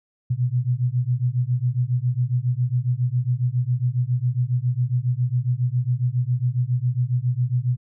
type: beating tone pair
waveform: sine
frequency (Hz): 120.6 / 127.9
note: B2 / C3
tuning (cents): -41 / -39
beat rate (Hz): 7.3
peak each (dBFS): -22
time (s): 0.3-7.77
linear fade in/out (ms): 10
effects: none